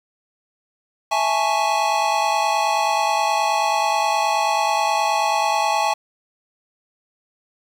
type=chord; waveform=square; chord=A major seventh; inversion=second; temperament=equal; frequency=659.3 / 830.6 / 880 / 1108.7 Hz; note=E5 / G#5 / A5 / C#6; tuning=0 / 0 / 0 / 0 cents; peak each=-26 / -21 / -24 / -26 dBFS; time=1.11-5.94 s; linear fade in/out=10 ms; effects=low-pass 7000 Hz 12 dB/octave + 7-bit